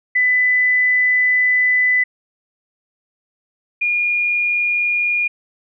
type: tone pair in turn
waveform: sine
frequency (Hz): 1999 / 2428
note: B6 / D#7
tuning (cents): +20 / -43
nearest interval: minor third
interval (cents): 337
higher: second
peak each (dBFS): -12 / -15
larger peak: first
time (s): 0.15-2.04 / 3.81-5.28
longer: first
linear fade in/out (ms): 10
effects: none